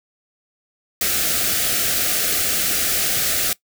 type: band-stop noise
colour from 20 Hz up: white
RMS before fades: -20 dBFS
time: 1.01-3.53 s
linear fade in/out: 2 ms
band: 780 to 1200 Hz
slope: 96 dB/octave
effects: noise-tail reverb RT60 0.1 s tail -20 dB re dry